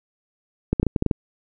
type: clicks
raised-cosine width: 3 ms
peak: -6 dBFS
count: 8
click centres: 0.73 / 0.798 / 0.83 / 0.867 / 0.962 / 1.024 / 1.063 / 1.112 s
effects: none